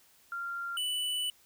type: tone pair in turn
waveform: sine / square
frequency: 1387 / 2975 Hz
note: F6 / F#7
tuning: -12 / +9 cents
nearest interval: octave + minor second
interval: 1321 cents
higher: second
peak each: -34 / -31 dBFS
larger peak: second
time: 0.32-0.77 / 0.77-1.3 s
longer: second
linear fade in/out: 2 ms
effects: white hiss -63 dBFS RMS until 1.45 s